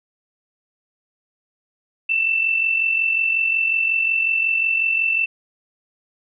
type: tone with amplitude modulation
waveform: sine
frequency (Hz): 2668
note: E7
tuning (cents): +20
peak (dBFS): -14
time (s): 2.09-5.26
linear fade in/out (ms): 10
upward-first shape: sine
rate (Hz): 45.5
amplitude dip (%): 55
effects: none